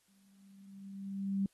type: tone with exponential growth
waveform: sine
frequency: 196 Hz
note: G3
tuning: in tune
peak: -28 dBFS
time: 0.08-1.46 s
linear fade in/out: 2 ms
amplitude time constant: 300 ms
effects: white hiss -73 dBFS RMS until 1.53 s + AAC 32 kbps